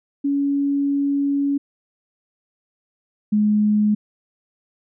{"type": "tone pair in turn", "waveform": "sine", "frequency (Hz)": [281.4, 210.3], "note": ["C#4", "G#3"], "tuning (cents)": [26, 22], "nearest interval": "perfect fourth", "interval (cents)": 504, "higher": "first", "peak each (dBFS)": [-17, -14], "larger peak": "second", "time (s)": [[0.24, 1.58], [3.32, 3.95]], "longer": "first", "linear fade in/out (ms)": 10, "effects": []}